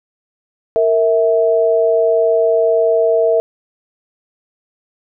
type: tone pair together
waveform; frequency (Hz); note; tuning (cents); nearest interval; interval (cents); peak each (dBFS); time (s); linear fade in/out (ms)
sine; 460.8 / 652.2; A#4 / E5; -20 / -19; tritone; 601; -13; 0.76-3.4; 0
effects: none